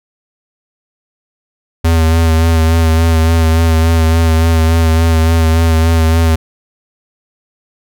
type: tone with vibrato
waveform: square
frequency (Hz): 81.6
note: E2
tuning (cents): -17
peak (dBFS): -8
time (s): 1.84-6.36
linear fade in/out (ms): 10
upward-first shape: sine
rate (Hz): 3.5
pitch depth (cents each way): 29
effects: none